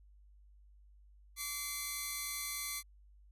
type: tone pair together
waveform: 5% pulse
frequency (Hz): 1152 / 2065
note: D6 / C7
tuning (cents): -34 / -23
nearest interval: minor seventh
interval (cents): 1011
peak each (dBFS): -30 / -29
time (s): 1.36-2.83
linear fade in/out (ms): 50
effects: added 50 Hz sine -58 dBFS peak until 3.31 s + resampled to 32000 Hz

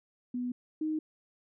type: tone pair in turn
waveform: sine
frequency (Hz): 246.9 / 311.1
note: B3 / D#4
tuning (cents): 0 / 0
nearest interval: major third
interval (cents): 400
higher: second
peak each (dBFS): -31 / -29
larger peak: second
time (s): 0.34-0.52 / 0.81-0.99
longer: neither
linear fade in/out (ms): 5
effects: none

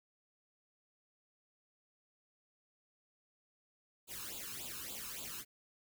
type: noise with flanger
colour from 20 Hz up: white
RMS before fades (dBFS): -45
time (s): 4.07-5.45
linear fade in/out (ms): 50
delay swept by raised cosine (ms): 0.26 to 0.78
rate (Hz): 3.5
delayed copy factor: +0.85
effects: none

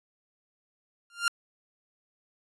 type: tone with exponential growth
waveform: sawtooth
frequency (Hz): 1396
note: F6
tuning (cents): -1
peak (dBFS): -16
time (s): 1.1-1.28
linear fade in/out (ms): 1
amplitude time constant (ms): 37
effects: resampled to 24000 Hz

